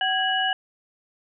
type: tone cluster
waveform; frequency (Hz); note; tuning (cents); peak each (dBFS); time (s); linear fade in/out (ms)
sine; 758 / 1648 / 2931; F#5 / G#6 / F#7; +42 / -14 / -17; -25; 0.01-0.53; 2
effects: none